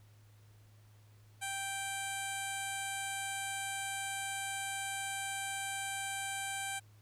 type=tone with low-pass filter; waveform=15% pulse; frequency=784 Hz; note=G5; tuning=in tune; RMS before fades=-39 dBFS; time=1.41-6.8 s; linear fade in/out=20 ms; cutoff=10000 Hz; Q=5.9; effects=added 105 Hz sine -58 dBFS peak until 7.01 s + pink hiss -69 dBFS RMS until 7.01 s